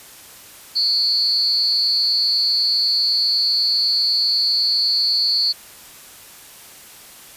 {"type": "tone with amplitude modulation", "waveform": "sine", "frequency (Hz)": 4442, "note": "C#8", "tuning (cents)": 3, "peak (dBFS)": -11, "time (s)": [0.75, 5.53], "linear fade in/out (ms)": 20, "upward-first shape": "sine", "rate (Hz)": 272, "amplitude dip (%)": 95, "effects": ["white hiss -42 dBFS RMS until 7.36 s", "resampled to 32000 Hz"]}